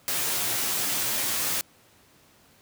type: noise with comb filter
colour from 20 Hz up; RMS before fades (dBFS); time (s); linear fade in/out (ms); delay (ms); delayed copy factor
white; -27; 0.08-1.61; 0; 12; -0.8
effects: pink hiss -58 dBFS RMS until 2.61 s + high-pass 80 Hz 12 dB/octave